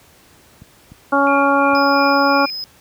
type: clicks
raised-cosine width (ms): 5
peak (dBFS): -25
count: 3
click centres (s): 0.62 / 0.919 / 1.733
type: harmonic tone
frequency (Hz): 279.4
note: C#4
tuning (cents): +14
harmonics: 1 / 2 / 3 / 4 / 5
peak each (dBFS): -18 / -18 / -18 / -18 / -18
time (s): 1.12-2.46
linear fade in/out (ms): 10
type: tone with tremolo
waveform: sine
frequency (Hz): 2403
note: D7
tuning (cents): +39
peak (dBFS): -24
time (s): 1.27-2.5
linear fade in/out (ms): 0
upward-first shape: sine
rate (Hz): 2.9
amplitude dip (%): 75
type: tone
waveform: triangle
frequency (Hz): 5070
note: D#8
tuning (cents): +32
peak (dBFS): -23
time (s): 1.75-2.64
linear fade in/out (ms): 0
effects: pink hiss -49 dBFS RMS until 2.8 s + high-pass 60 Hz 12 dB/octave